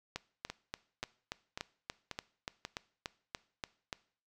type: two click trains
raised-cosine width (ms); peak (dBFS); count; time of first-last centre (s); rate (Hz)
0.2; -22 / -20; 5 / 14; 0.5-2.651 / 0.16-3.928; 1.86 / 3.45
effects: noise-tail reverb RT60 0.5 s tail -20 dB re dry